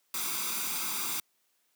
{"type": "noise with comb filter", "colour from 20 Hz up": "white", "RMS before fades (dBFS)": -33, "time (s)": [0.14, 1.2], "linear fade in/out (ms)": 2, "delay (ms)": 0.83, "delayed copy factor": 0.7, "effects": ["white hiss -73 dBFS RMS until 1.75 s", "high-pass 200 Hz 12 dB/octave"]}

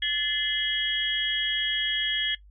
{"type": "tone cluster", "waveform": "sine", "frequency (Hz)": [1740, 2065, 2951, 3286], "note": ["A6", "C7", "F#7", "G#7"], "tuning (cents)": [-20, -23, -5, -19], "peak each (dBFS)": [-30, -34, -33, -26], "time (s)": [0.02, 2.35], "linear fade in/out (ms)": 5, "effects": ["noise-tail reverb RT60 0.1 s tail -17 dB re dry", "added 50 Hz sine -49 dBFS peak until 2.5 s"]}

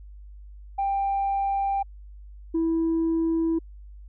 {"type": "tone pair in turn", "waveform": "sine", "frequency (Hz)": [790, 328], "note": ["G5", "E4"], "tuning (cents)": [13, -9], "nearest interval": "octave + minor third", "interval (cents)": 1522, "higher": "first", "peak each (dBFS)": [-21, -19], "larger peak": "second", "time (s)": [[0.78, 1.83], [2.54, 3.59]], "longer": "neither", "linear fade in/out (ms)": 10, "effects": ["tanh soft clip ceiling -19 dBFS", "added 50 Hz sine -41 dBFS peak until 4.08 s"]}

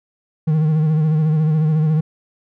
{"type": "tone with vibrato", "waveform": "triangle", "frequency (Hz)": 155.56, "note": "D#3", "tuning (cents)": 0, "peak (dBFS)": -11, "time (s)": [0.47, 2.01], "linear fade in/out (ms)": 10, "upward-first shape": "sine", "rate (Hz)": 14, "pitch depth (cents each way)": 49, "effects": []}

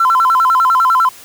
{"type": "tone with vibrato", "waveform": "triangle", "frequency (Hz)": 1174, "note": "D6", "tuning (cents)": -1, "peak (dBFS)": -5, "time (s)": [0, 1.09], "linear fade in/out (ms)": 5, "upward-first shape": "square", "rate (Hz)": 10, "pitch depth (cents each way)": 240, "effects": ["tanh soft clip ceiling -5 dBFS", "white hiss -38 dBFS RMS until 1.24 s"]}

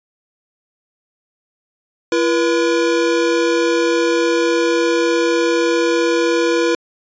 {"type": "tone pair together", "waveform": "square", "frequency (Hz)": [338.6, 482], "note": ["E4", "B4"], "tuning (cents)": [46, -42], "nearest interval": "tritone", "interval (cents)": 612, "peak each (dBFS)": -17, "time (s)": [2.12, 6.75], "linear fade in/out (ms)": 2, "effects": ["resampled to 16000 Hz"]}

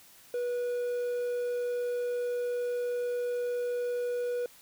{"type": "tone", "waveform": "triangle", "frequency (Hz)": 487.1, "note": "B4", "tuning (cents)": -24, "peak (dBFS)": -27, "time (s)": [0.34, 4.46], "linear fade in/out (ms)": 2, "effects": ["white hiss -56 dBFS RMS until 4.61 s"]}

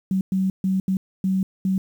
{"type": "tone bursts at uneven times", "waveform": "sine", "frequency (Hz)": 189.9, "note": "F#3", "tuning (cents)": 45, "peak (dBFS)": -18, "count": 6, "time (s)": [[0.11, 0.21], [0.32, 0.5], [0.64, 0.8], [0.88, 0.97], [1.24, 1.43], [1.65, 1.78]], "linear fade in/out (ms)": 2, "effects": ["8-bit"]}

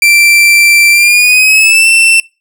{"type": "tone with pitch glide", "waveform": "40% pulse", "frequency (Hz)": [2349, 2683], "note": ["D7", "E7"], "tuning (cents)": [0, 30], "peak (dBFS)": -3, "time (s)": [0.02, 2.2], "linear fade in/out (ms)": 2, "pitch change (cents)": 230, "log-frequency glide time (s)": [0.91, 1.88], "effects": ["noise-tail reverb RT60 0.3 s tail -25 dB re dry"]}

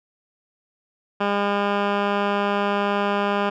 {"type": "tone with low-pass filter", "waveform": "10% pulse", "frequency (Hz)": 202.4, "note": "G#3", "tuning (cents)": -44, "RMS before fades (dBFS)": -22, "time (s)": [1.2, 3.5], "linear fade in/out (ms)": 10, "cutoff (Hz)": 2200, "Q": 1.5, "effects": []}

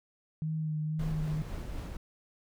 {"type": "tone with vibrato", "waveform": "sine", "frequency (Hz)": 155.56, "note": "D#3", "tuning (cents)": 0, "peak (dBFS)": -30, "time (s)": [0.42, 1.42], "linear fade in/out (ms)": 0, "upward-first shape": "sine", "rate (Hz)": 2, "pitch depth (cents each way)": 25}
{"type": "noise with tremolo", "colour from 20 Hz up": "brown", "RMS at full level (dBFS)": -37, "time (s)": [0.99, 1.97], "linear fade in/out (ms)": 5, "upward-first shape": "sine", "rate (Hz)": 4, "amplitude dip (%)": 25}
{"effects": []}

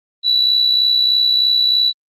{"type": "tone with amplitude modulation", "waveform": "sine", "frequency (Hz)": 3946, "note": "B7", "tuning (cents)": -2, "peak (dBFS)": -8, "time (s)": [0.23, 1.93], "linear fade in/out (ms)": 50, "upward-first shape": "sine", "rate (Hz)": 63.2, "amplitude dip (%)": 55, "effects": ["tanh soft clip ceiling -5 dBFS", "Opus 32 kbps"]}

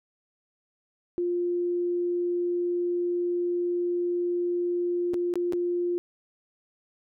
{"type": "tone with dropouts", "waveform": "sine", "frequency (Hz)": 351, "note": "F4", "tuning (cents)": 9, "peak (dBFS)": -24, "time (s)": [1.18, 5.98], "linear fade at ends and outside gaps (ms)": 0, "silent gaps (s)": [[5.136, 5.142], [5.339, 5.356], [5.524, 5.533]], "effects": []}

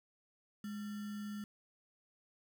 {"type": "tone with sample-and-hold", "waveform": "sine", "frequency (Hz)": 207.7, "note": "G#3", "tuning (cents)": 0, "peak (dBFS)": -40, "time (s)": [0.64, 1.44], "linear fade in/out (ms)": 2, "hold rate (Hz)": 1575, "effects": []}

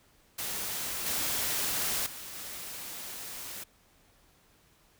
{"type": "noise with level steps", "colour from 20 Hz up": "white", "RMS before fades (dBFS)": [-35, -31, -43, -41], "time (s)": [0.38, 3.64], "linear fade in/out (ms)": 10, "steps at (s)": [1.06, 2.06, 2.35], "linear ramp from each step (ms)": 5, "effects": ["pink hiss -64 dBFS RMS until 4.99 s"]}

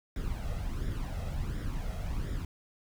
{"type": "noise with flanger", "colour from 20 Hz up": "brown", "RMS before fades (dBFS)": -34, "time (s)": [0.16, 2.45], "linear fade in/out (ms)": 2, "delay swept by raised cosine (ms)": [0.56, 1.56], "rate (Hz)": 1.4, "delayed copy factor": 0.6, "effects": []}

